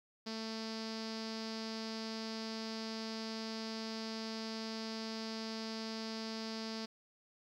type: tone with low-pass filter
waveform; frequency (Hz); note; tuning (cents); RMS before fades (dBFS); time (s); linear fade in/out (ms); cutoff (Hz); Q
sawtooth; 222.4; A3; +19; -42; 0.26-6.86; 10; 4900; 6.8
effects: 12-bit